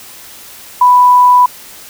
sine tone, 990 Hz, B5, 4 cents sharp, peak -3 dBFS, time 0.81-1.46 s, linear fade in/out 5 ms, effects white hiss -34 dBFS RMS until 1.89 s

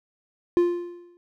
triangle tone with exponential decay, 349.2 Hz, F4, in tune, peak -12 dBFS, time 0.57-1.17 s, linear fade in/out 0 ms, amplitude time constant 130 ms, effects none

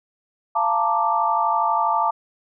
sine chord, Bb major seventh, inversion second, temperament equal with one note detuned, 690 / 880 / 932.3 / 1174.7 Hz, F5 / A5 / Bb5 / D6, -21 / 0 / 0 / 0 cents, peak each -25 / -21 / -25 / -22 dBFS, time 0.55-2.11 s, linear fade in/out 10 ms, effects none

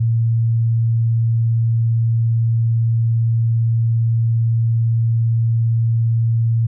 sine tone, 114.7 Hz, A#2, 28 cents flat, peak -13 dBFS, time 0-6.67 s, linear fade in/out 10 ms, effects none

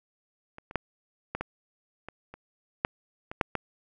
clicks, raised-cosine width 0.5 ms, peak -28 / -27 / -11 / -16 / -17 / -24 / -28 / -8 / -22 / -7 / -13 dBFS, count 11, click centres 0.584 / 0.711 / 0.757 / 1.35 / 1.41 / 2.086 / 2.34 / 2.849 / 3.315 / 3.412 / 3.553 s, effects none

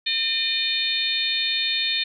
harmonic tone, 606 Hz, D#5, 46 cents flat, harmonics 3 / 4 / 5 / 6 / 7, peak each -32 / -28 / -32 / -24 / -27 dBFS, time 0.06-2.04 s, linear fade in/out 10 ms, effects none

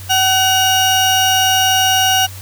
30% pulse tone pair together, 756.2 / 2860 Hz, F#5 / F7, +38 / +41 cents, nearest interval octave + major seventh, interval 2303 cents, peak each -11 dBFS, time 0.09-2.27 s, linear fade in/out 20 ms, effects added 94 Hz sine -30 dBFS peak until 2.41 s + white hiss -36 dBFS RMS until 2.41 s

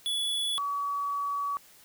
square / sine tone pair in turn, 3415 / 1136.4 Hz, G#7 / C#6, +48 / +43 cents, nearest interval octave + perfect fifth, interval 1905 cents, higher first, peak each -28 dBFS, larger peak neither, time 0.06-0.58 / 0.58-1.57 s, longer second, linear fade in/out 0 ms, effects white hiss -56 dBFS RMS until 1.84 s

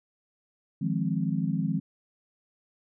sine chord, F minor seventh, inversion third, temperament equal, 155.56 / 174.61 / 207.7 / 261.6 Hz, Eb3 / F3 / Ab3 / C4, 0 / 0 / 0 / 0 cents, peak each -30 / -29 / -31 / -33 dBFS, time 0.81-1.8 s, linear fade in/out 10 ms, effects none

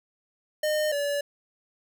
square tone pair in turn, 610 / 574 Hz, D#5 / D5, -34 / -40 cents, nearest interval minor second, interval 106 cents, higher first, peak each -24 / -26 dBFS, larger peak first, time 0.63-0.92 / 0.92-1.21 s, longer neither, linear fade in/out 5 ms, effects none

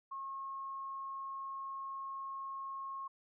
sine tone, 1084 Hz, C#6, 39 cents flat, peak -40 dBFS, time 0.11-3.08 s, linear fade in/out 10 ms, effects none

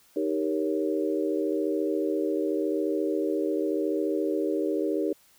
sine chord, Eb dominant seventh, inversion none, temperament equal, 311.1 / 392 / 466.2 / 554.4 Hz, Eb4 / G4 / Bb4 / Db5, 0 / 0 / 0 / 0 cents, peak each -28 / -29 / -31 / -33 dBFS, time 0.16-5.13 s, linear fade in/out 5 ms, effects white hiss -60 dBFS RMS until 5.38 s

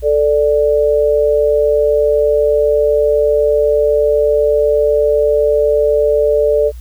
sine tone pair together, 440 / 588 Hz, A4 / D5, 0 / +2 cents, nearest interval perfect fourth, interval 502 cents, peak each -12 dBFS, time 0.02-6.72 s, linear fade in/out 50 ms, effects added 60 Hz sine -27 dBFS peak until 6.8 s + white hiss -49 dBFS RMS until 6.8 s

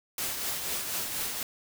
white noise with tremolo, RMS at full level -31 dBFS, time 0.18-1.43 s, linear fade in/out 2 ms, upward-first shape triangle, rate 4.1 Hz, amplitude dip 45%, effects none

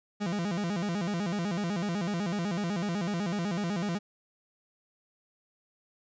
40% pulse tone with vibrato, 187.1 Hz, F#3, 20 cents sharp, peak -28 dBFS, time 0.2-3.99 s, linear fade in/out 20 ms, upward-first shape square, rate 8 Hz, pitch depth 170 cents each way, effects resampled to 16000 Hz

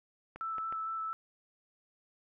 clicks, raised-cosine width 0.5 ms, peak -30 dBFS, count 3, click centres 0.36 / 0.583 / 0.725 s
sine tone with vibrato, 1318.5 Hz, E6, in tune, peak -34 dBFS, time 0.41-1.13 s, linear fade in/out 0 ms, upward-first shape square, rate 4.4 Hz, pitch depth 9 cents each way
effects none

